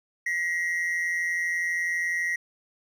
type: tone pair together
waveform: triangle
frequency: 1905.9 / 2078 Hz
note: A#6 / C7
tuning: +38 / -12 cents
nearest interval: minor second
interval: 150 cents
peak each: -24 / -30 dBFS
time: 0.26-2.36 s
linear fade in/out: 5 ms
effects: none